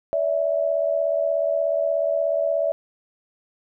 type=tone pair together; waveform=sine; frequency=575 / 651.7 Hz; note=D5 / E5; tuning=-37 / -20 cents; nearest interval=major second; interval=217 cents; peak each=-22 dBFS; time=0.13-2.72 s; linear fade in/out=0 ms; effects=none